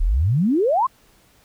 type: exponential sweep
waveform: sine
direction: up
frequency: 33.35 to 1118 Hz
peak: -15 dBFS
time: 0-0.87 s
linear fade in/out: 10 ms
effects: pink hiss -56 dBFS RMS until 1.44 s